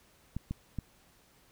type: clicks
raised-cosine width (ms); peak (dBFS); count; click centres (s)
5; -22; 3; 0.366 / 0.51 / 0.787
effects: pink hiss -64 dBFS RMS until 1.51 s